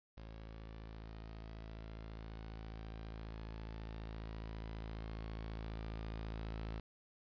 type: tone with level ramp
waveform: sawtooth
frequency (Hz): 54.7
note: A1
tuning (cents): -9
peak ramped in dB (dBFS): -45 to -37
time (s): 0.17-6.8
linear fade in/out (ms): 5
effects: resampled to 11025 Hz + 11-bit